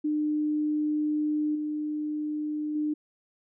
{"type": "tone with level steps", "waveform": "sine", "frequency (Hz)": 301.7, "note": "D4", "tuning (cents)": 47, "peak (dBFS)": [-24, -28, -25], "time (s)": [0.04, 2.94], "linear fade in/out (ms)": 10, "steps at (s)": [1.55, 2.75], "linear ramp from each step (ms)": 5, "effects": []}